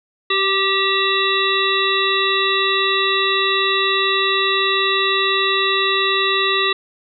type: harmonic tone with a mistuned harmonic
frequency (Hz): 387.2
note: G4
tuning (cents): -21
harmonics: 1 / 3 / 5 / 7 / 9 / 10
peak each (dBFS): -22 / -21 / -22 / -23 / -25 / -21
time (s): 0.3-6.73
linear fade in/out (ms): 5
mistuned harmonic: 3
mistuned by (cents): +23
effects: none